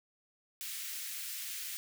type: high-pass noise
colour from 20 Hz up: white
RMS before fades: -41 dBFS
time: 0.61-1.77 s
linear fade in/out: 0 ms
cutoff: 1700 Hz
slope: 24 dB/octave
effects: none